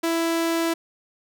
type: tone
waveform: sawtooth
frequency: 331.6 Hz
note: E4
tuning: 10 cents sharp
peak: -17 dBFS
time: 0.03-0.74 s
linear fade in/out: 10 ms
effects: none